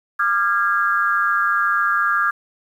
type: tone cluster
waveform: sine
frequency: 1198 / 1384 / 1640 Hz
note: D6 / F6 / G#6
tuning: +34 / -16 / -22 cents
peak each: -20 dBFS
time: 0.19-2.31 s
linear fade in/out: 10 ms
effects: 8-bit